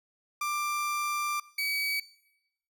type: tone pair in turn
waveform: 30% pulse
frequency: 1184 / 2274 Hz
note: D6 / C#7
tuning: +14 / +44 cents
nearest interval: major seventh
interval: 1130 cents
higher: second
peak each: -26 dBFS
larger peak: neither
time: 0.41-1.4 / 1.58-2 s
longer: first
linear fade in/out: 5 ms
effects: noise-tail reverb RT60 0.9 s tail -20 dB re dry